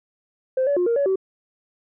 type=tone with pitch steps; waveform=sine; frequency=520 / 570 / 356.6 / 466.6 / 564 / 381.5 Hz; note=C5 / C#5 / F4 / A#4 / C#5 / G4; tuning=-11 / +48 / +36 / +2 / +30 / -47 cents; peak=-16 dBFS; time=0.57-1.158 s; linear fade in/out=5 ms; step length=98 ms; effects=tanh soft clip ceiling -14 dBFS